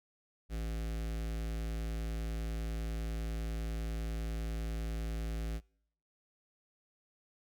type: tone with notch filter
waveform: square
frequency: 55 Hz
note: A1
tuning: in tune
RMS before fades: -37 dBFS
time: 0.49-5.61 s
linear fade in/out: 50 ms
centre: 970 Hz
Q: 2
effects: noise-tail reverb RT60 0.7 s tail -26 dB re dry